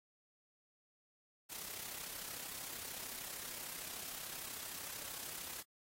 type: noise with amplitude modulation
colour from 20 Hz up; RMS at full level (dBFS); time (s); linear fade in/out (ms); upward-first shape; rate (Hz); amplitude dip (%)
white; -44; 1.49-5.63; 20; sine; 33.2; 55
effects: AAC 48 kbps